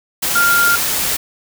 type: tone in noise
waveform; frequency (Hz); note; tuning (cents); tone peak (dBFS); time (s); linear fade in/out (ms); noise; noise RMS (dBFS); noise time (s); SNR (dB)
sine; 1396.9; F6; 0; -11; 0.35-0.76; 10; white; -18; 0.22-1.17; +4
effects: none